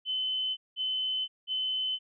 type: tone bursts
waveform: sine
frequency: 3042 Hz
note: F#7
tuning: 47 cents sharp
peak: -28 dBFS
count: 3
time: 0.05-1.99 s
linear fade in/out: 50 ms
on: 520 ms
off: 190 ms
effects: none